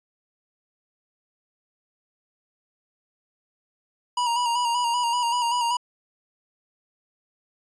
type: tone with vibrato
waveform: square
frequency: 957 Hz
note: A#5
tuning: 45 cents sharp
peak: -22 dBFS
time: 4.17-5.77 s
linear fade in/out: 5 ms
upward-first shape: square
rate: 5.2 Hz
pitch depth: 38 cents each way
effects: resampled to 22050 Hz